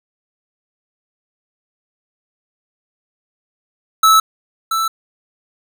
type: tone pair in turn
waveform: square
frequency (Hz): 1306 / 1322.7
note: E6 / E6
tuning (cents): -17 / +5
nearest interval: unison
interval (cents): 22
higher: second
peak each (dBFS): -8 / -16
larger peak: first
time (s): 4.03-4.2 / 4.71-4.88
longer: neither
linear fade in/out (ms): 5
effects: none